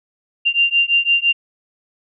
sine beating tone pair, 2780 / 2785.9 Hz, F7 / F7, -9 / -5 cents, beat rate 5.9 Hz, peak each -16 dBFS, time 0.45-1.33 s, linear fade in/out 20 ms, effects none

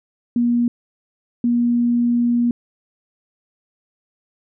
sine tone bursts at uneven times, 239 Hz, A#3, 43 cents sharp, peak -14 dBFS, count 2, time 0.36-0.68 / 1.44-2.51 s, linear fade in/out 2 ms, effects none

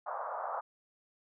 pink band-pass noise, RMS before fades -38 dBFS, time 0.06-0.61 s, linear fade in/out 10 ms, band 590 to 1300 Hz, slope 48 dB/octave, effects none

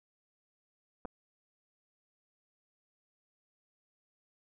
clicks, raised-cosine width 1 ms, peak -27 dBFS, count 2, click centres 1.051 / 1.055 s, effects none

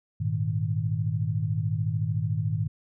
sine chord, Ab suspended second, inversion none, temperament equal with one note detuned, 102.87 / 116.54 / 155.56 Hz, Ab2 / Bb2 / Eb3, -16 / 0 / 0 cents, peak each -28 / -29 / -29 dBFS, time 0.2-2.68 s, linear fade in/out 10 ms, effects none

